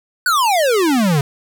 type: exponential sweep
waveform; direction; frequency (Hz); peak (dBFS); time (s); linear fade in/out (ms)
square; down; 1528 to 134.8; -13; 0.26-1.21; 2
effects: none